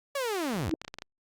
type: linear sweep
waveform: sawtooth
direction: down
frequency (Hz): 577 to 66.4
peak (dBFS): -25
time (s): 0.15-0.7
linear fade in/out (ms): 5
type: tone with exponential growth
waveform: sine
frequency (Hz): 317.8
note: D#4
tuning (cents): +37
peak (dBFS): -20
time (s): 0.66-0.74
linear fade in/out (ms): 1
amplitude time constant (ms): 17
type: clicks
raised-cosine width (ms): 0.2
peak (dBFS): -21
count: 7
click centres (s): 0.712 / 0.816 / 0.848 / 0.88 / 0.941 / 0.986 / 1.021
effects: Opus 48 kbps